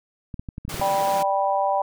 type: clicks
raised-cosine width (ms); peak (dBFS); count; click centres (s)
5; -20; 8; 0.342 / 0.395 / 0.488 / 0.581 / 0.651 / 0.681 / 0.743 / 0.797
type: high-pass noise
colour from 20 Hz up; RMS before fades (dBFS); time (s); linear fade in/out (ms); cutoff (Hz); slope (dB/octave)
pink; -33; 0.69-1.23; 5; 130; 48
type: harmonic tone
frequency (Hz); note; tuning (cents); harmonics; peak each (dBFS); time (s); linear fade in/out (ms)
196; G3; 0; 3 / 4 / 5; -24 / -22 / -25; 0.81-1.82; 5
effects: none